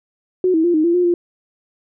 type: tone with pitch steps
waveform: sine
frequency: 367.4 / 321.7 / 347.6 / 310.7 / 341.6 / 356.8 / 347.7 Hz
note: F#4 / E4 / F4 / D#4 / F4 / F4 / F4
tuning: -12 / -42 / -8 / -2 / -38 / +37 / -8 cents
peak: -12 dBFS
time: 0.44-1.14 s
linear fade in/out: 2 ms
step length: 100 ms
effects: none